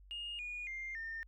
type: tone with pitch steps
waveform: sine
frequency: 2844 / 2447 / 2106 / 1812.4 Hz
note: F7 / D#7 / C7 / A#6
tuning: +31 / -29 / +11 / -49 cents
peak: -39 dBFS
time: 0.11-1.23 s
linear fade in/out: 0 ms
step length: 280 ms
effects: tanh soft clip ceiling -36 dBFS + added 48 Hz sine -56 dBFS peak until 1.27 s